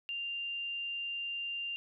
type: tone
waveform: sine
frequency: 2790 Hz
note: F7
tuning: 2 cents flat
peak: -35 dBFS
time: 0.09-1.76 s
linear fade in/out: 0 ms
effects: none